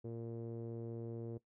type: tone with low-pass filter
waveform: sawtooth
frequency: 115.6 Hz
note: A#2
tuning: 14 cents flat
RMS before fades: -44 dBFS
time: 0.04-1.38 s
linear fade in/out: 10 ms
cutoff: 430 Hz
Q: 4.1
effects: noise-tail reverb RT60 0.1 s tail -17 dB re dry